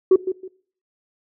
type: tone with echo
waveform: sine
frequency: 374.7 Hz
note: F#4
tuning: 22 cents sharp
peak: -7 dBFS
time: 0.11-0.16 s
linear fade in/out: 5 ms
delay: 160 ms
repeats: 2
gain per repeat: -12 dB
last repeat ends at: 0.48 s
effects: noise-tail reverb RT60 0.5 s tail -20 dB re dry + tanh soft clip ceiling -6 dBFS